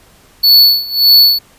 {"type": "tone with tremolo", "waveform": "square", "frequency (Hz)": 4435, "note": "C#8", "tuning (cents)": 0, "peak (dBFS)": -3, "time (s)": [0.43, 1.39], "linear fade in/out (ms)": 10, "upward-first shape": "sine", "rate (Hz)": 1.7, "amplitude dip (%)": 90, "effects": ["pink hiss -46 dBFS RMS until 1.58 s", "resampled to 32000 Hz"]}